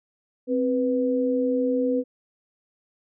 sine tone pair together, 261.6 / 493.9 Hz, C4 / B4, 0 / 0 cents, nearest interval major seventh, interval 1100 cents, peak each -23 dBFS, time 0.47-2.04 s, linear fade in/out 50 ms, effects none

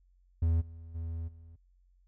triangle tone with level steps, 82.41 Hz, E2, in tune, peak -22 / -42 / -32 / -47 dBFS, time 0.42-1.56 s, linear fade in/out 5 ms, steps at 0.6 / 0.94 / 1.27 s, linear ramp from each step 20 ms, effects added 45 Hz sine -62 dBFS peak until 2.07 s

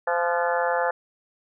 harmonic tone with a mistuned harmonic, 172.8 Hz, F3, 18 cents flat, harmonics 3 / 4 / 5 / 6 / 7 / 8 / 9 / 10, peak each -25 / -28 / -27 / -34 / -34 / -33 / -33 / -31 dBFS, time 0.07-0.91 s, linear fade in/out 5 ms, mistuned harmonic 9, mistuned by -70 cents, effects none

